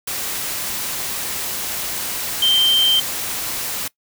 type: tone in noise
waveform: sine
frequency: 3136 Hz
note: G7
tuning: in tune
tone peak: -12 dBFS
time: 2.42-3 s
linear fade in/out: 5 ms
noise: white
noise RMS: -25 dBFS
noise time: 0.07-3.88 s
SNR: +10 dB
effects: noise-tail reverb RT60 0.1 s tail -21 dB re dry